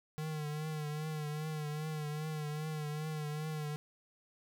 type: tone with vibrato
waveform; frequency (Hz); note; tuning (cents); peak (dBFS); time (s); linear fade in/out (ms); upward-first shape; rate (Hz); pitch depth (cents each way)
square; 152.7; D#3; -32; -37; 0.18-3.76; 0; triangle; 2.5; 55
effects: 11-bit